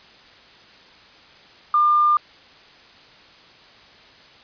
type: tone with tanh clipping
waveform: triangle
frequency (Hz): 1200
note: D6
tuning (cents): +37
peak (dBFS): -13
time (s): 1.74-2.17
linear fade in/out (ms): 2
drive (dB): 2
effects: white hiss -48 dBFS RMS until 4.43 s + resampled to 11025 Hz